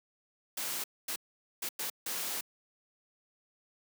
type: noise bursts at uneven times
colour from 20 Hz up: white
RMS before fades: -36 dBFS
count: 5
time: 0.57-0.84 / 1.08-1.16 / 1.62-1.69 / 1.79-1.9 / 2.06-2.41 s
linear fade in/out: 5 ms
effects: high-pass 200 Hz 12 dB/octave